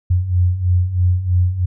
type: beating tone pair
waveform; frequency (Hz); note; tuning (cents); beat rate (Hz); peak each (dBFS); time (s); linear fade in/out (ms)
sine; 87.9 / 91; F2 / F#2; +12 / -28; 3.1; -19 / -14; 0.1-1.66; 10
effects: none